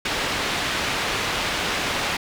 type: low-pass noise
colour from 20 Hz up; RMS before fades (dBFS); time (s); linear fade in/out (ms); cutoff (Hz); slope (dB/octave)
white; -25; 0.05-2.17; 5; 3200; 12
effects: none